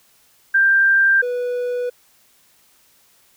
sine / triangle tone pair in turn, 1583 / 491.2 Hz, G6 / B4, +17 / -9 cents, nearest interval octave + minor sixth, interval 2026 cents, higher first, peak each -11 / -18 dBFS, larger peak first, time 0.54-1.22 / 1.22-1.9 s, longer neither, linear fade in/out 10 ms, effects white hiss -56 dBFS RMS until 3.36 s

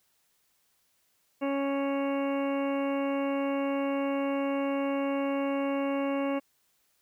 harmonic tone, 277.2 Hz, C#4, in tune, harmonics 1 / 2 / 3 / 4 / 5 / 6 / 7 / 8 / 9 / 10, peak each -29 / -31 / -40 / -39 / -50 / -48 / -54 / -44 / -56 / -45 dBFS, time 1.41-6.4 s, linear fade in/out 20 ms, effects white hiss -71 dBFS RMS until 7.01 s

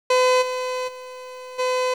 30% pulse tone with level steps, 507 Hz, B4, 45 cents sharp, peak -12 / -21 / -32 / -17 dBFS, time 0.1-1.94 s, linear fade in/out 5 ms, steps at 0.41 / 0.87 / 1.58 s, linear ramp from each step 20 ms, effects low-pass 7000 Hz 12 dB/octave + 8-bit

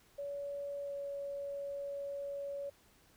sine tone with pitch glide, 567 to 562.8 Hz, C#5 to C#5, +39 to +26 cents, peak -38 dBFS, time 0.18-2.7 s, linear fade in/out 10 ms, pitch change -13 cents, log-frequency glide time 0.82-0.93 s, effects pink hiss -66 dBFS RMS until 3.16 s

